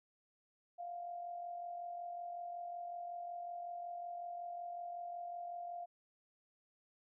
sine tone with amplitude modulation, 698.5 Hz, F5, in tune, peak -40 dBFS, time 0.78-5.86 s, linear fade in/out 20 ms, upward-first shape sine, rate 45.4 Hz, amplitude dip 45%, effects none

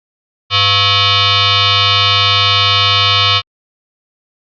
sine tone with frequency modulation, 100.2 Hz, G2, 38 cents sharp, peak -8 dBFS, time 0.5-3.42 s, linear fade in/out 50 ms, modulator 600 Hz, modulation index 6.7, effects Opus 48 kbps

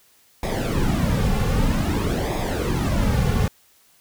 brown noise with flanger, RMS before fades -21 dBFS, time 0.43-3.48 s, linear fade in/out 2 ms, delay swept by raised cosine 0.68 to 3.18 ms, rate 0.52 Hz, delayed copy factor -0.7, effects white hiss -57 dBFS RMS until 4 s

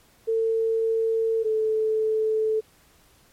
sine tone pair in turn, 450 / 436.9 Hz, A4 / A4, +39 / -12 cents, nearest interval minor second, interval 51 cents, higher first, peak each -20 dBFS, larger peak neither, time 0.27-1.44 / 1.44-2.61 s, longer neither, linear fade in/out 20 ms, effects pink hiss -58 dBFS RMS until 3.32 s + MP3 64 kbps

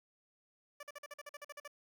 15% pulse tone bursts, 582 Hz, D5, 16 cents flat, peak -39 dBFS, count 12, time 0.8-1.678 s, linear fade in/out 5 ms, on 31 ms, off 46 ms, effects none

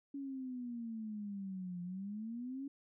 sine exponential two-way sweep, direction down then up, 281.9 to 174.61 to 281.9 Hz, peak -40 dBFS, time 0.14-2.68 s, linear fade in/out 5 ms, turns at 1.82 s, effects none

